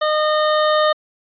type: tone with level ramp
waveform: 25% pulse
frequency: 612 Hz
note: D#5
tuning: 29 cents flat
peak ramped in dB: -12 to -9 dBFS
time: 0.01-0.93 s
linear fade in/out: 10 ms
effects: resampled to 11025 Hz